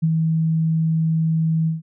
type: tone with ADSR envelope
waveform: sine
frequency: 161.1 Hz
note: E3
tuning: 39 cents flat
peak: -13 dBFS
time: 0.02-1.82 s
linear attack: 18 ms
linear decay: 40 ms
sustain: -3 dB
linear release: 150 ms
effects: none